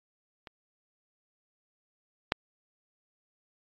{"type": "clicks", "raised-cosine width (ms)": 0.3, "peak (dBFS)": [-28, -8], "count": 2, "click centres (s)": [0.472, 2.321], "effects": ["AAC 48 kbps"]}